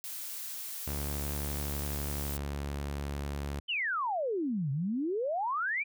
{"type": "noise", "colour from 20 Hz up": "blue", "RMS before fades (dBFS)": -40, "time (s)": [0.04, 2.37], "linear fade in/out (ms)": 0}
{"type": "tone with pitch glide", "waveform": "sawtooth", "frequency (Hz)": [72, 71.17], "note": ["D2", "C#2"], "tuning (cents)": [-34, 46], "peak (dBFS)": -30, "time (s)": [0.87, 3.6], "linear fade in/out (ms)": 5, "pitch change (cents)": -20, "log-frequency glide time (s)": [2.05, 2.4]}
{"type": "exponential two-way sweep", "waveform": "sine", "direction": "down then up", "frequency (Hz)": [3136, 130.81, 2449], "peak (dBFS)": -29, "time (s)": [3.68, 5.84], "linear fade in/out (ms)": 20, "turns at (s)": 4.71}
{"effects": []}